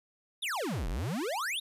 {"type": "exponential two-way sweep", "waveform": "square", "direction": "down then up", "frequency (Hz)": [3893, 36.96, 3893], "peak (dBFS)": -32, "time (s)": [0.42, 1.6], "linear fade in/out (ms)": 10, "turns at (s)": 0.88, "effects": ["resampled to 32000 Hz", "11-bit"]}